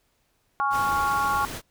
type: chord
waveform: sine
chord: Db major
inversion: second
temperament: equal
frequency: 830.6 / 1108.7 / 1396.9 Hz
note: Ab5 / Db6 / F6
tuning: 0 / 0 / 0 cents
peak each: -26 / -24 / -28 dBFS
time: 0.6-1.45 s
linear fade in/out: 0 ms
type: noise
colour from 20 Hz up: pink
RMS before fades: -35 dBFS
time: 0.7-1.62 s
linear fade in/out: 50 ms
effects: pink hiss -69 dBFS RMS until 1.7 s